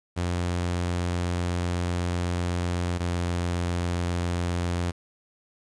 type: tone pair in turn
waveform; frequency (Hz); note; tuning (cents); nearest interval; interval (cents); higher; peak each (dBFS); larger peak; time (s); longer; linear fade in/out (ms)
sawtooth; 88 / 87.39; F2 / F2; +14 / +2; unison; 12; first; -21; neither; 0.16-2.99 / 2.99-4.92; first; 20
effects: resampled to 22050 Hz + 9-bit

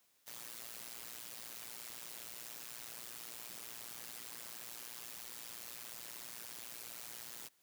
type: noise with amplitude modulation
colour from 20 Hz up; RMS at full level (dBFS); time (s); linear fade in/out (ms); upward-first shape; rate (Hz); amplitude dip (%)
white; -45; 0.26-7.49; 20; sine; 117; 90
effects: white hiss -73 dBFS RMS until 7.62 s + high-pass 80 Hz 12 dB/octave

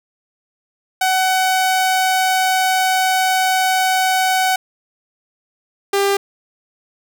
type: tone pair in turn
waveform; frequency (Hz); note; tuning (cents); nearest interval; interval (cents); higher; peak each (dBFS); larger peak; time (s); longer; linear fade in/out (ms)
sawtooth; 751 / 397.8; F#5 / G4; +26 / +25; major seventh; 1101; first; -10; neither; 1.01-4.56 / 5.93-6.17; first; 5
effects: none

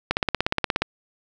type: click train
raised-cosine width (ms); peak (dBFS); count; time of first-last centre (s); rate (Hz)
0.3; -4; 13; 0.11-0.82; 16.9
effects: none

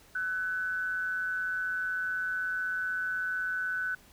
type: tone with amplitude modulation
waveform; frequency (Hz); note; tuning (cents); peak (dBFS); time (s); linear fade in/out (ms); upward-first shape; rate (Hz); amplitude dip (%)
sine; 1500; F#6; +23; -27; 0.15-3.95; 5; sine; 176; 50
effects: pink hiss -58 dBFS RMS until 4.12 s

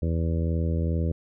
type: harmonic tone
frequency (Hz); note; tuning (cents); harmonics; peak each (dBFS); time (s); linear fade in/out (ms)
82.41; E2; 0; 1 / 2 / 3 / 4 / 5 / 6 / 7; -24 / -29 / -35 / -36 / -39 / -37 / -41; 0.02-1.12; 5
effects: none

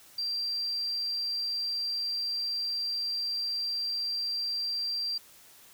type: tone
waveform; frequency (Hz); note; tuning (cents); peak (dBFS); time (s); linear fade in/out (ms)
sine; 4719; D8; +7; -29; 0.18-5.18; 5
effects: white hiss -55 dBFS RMS until 5.73 s

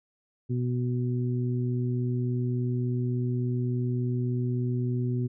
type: harmonic tone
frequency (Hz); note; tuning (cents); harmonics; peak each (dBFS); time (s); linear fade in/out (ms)
123.47; B2; 0; 1 / 2 / 3; -26 / -32 / -36; 0.49-5.28; 20
effects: none

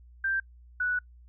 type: tone pair in turn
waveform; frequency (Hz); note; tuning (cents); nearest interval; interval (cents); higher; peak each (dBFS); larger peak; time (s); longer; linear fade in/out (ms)
sine; 1574 / 1477; G6 / F#6; +7 / -3; minor second; 110; first; -25; neither; 0.24-0.4 / 0.8-0.99; second; 5
effects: noise-tail reverb RT60 0.1 s tail -26 dB re dry + added 60 Hz sine -50 dBFS peak until 1.28 s

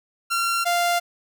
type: tone pair in turn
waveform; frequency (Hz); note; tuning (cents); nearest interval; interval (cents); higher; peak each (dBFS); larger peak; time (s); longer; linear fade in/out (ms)
sawtooth; 1371 / 696.5; F6 / F5; -32 / -5; octave; 1173; first; -17 / -15; second; 0.3-0.65 / 0.65-1; neither; 20
effects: none

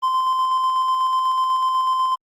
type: tone with tremolo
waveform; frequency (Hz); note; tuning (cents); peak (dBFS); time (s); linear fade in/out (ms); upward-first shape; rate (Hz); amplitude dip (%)
triangle; 1037; C6; -16; -14; 0.02-2.16; 20; square; 8.1; 25
effects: Opus 24 kbps

